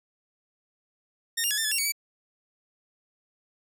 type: tone with pitch steps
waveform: 10% pulse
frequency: 1838 / 2810 / 1690 / 1789 / 1715 / 2752 / 2243 / 2293 Hz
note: A#6 / F7 / G#6 / A6 / A6 / F7 / C#7 / D7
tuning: -25 / +10 / +30 / +28 / -45 / -26 / +20 / -42 cents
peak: -16 dBFS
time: 1.37-1.922 s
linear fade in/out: 10 ms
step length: 69 ms
effects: none